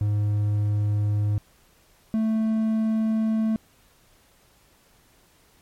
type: tone pair in turn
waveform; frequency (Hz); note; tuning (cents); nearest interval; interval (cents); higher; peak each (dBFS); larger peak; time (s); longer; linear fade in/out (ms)
triangle; 104 / 220.4; G#2 / A3; +3 / +3; octave + minor second; 1300; second; -18; neither; 0.01-1.38 / 2.14-3.56; second; 0
effects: pink hiss -59 dBFS RMS until 5.61 s + MP3 64 kbps